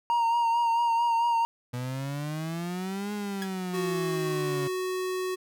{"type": "tone with vibrato", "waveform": "triangle", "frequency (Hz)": 932.3, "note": "A#5", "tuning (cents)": 0, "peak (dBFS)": -20, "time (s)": [0.1, 1.45], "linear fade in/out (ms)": 0, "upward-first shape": "sine", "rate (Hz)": 4.5, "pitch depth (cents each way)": 30}
{"type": "exponential two-way sweep", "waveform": "35% pulse", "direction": "up then down", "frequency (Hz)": [121.8, 208.7, 140.5], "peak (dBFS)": -29, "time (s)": [1.73, 4.68], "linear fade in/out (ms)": 10, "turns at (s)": 3.13}
{"type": "tone with exponential decay", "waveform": "sawtooth", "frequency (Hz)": 1670, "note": "G#6", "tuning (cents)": 9, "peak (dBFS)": -27, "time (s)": [3.42, 3.51], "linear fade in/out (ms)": 0, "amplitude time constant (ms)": 18}
{"type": "tone", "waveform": "square", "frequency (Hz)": 370, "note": "F#4", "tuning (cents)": 0, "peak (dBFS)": -29, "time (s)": [3.73, 5.36], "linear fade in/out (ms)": 20}
{"effects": []}